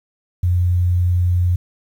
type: tone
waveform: sine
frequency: 88.9 Hz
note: F2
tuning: 31 cents sharp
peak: -13 dBFS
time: 0.43-1.56 s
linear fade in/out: 5 ms
effects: 8-bit